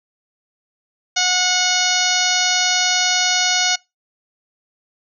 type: harmonic tone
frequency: 730 Hz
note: F#5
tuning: 24 cents flat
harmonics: 1 / 2 / 3 / 4 / 5 / 6 / 7 / 8 / 9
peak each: -24 / -24 / -24 / -24 / -24 / -24 / -24 / -24 / -24 dBFS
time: 1.16-3.76 s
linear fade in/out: 10 ms
effects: noise-tail reverb RT60 0.2 s tail -23 dB re dry